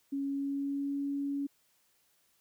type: tone with pitch glide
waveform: sine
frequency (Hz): 277.2 to 281.2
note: C#4 to C#4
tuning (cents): 0 to +25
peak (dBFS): -31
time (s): 0.12-1.47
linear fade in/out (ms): 10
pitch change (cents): +25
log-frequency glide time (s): 0.24-0.99
effects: white hiss -71 dBFS RMS until 2.4 s